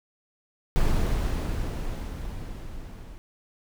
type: noise with level ramp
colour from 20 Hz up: brown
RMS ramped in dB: -21 to -42 dBFS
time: 0.76-3.18 s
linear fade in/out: 0 ms
effects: none